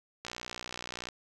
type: click train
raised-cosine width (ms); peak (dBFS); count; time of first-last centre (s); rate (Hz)
0.2; -21; 52; 0.25-1.087; 60.9
effects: none